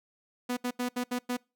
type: tone bursts at uneven times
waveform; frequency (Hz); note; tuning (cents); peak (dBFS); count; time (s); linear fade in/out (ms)
sawtooth; 246.9; B3; 0; -25; 6; 0.49-0.57 / 0.64-0.71 / 0.79-0.89 / 0.96-1.04 / 1.11-1.19 / 1.29-1.37; 10
effects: noise-tail reverb RT60 0.3 s tail -26 dB re dry